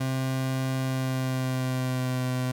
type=tone with pitch glide; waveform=30% pulse; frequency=131.5 to 127.31 Hz; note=C3 to C3; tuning=+9 to -47 cents; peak=-23 dBFS; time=0-2.52 s; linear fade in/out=10 ms; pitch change=-56 cents; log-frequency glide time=0.8-2.26 s; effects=none